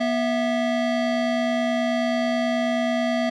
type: tone pair together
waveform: square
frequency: 242.1 / 657 Hz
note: B3 / E5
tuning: -34 / -6 cents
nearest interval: octave + perfect fourth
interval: 1728 cents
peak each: -24 dBFS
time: 0-3.3 s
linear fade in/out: 10 ms
effects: low-pass 4000 Hz 12 dB/octave